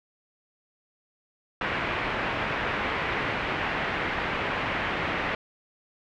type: low-pass noise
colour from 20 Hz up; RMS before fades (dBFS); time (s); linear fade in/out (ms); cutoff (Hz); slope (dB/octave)
white; -29; 1.61-5.35; 2; 2400; 24
effects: none